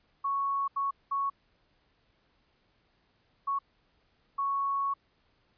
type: tone bursts at uneven times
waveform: sine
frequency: 1108.7 Hz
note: C#6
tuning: in tune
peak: -27 dBFS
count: 5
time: 0.24-0.68 / 0.76-0.91 / 1.11-1.3 / 3.47-3.59 / 4.38-4.94 s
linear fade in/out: 10 ms
effects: pink hiss -70 dBFS RMS until 5.57 s + resampled to 11025 Hz